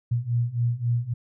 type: beating tone pair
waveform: sine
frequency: 117.3 / 121 Hz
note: A#2 / B2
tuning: +11 / -35 cents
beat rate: 3.7 Hz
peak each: -26 / -24 dBFS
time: 0.11-1.14 s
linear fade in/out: 10 ms
effects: none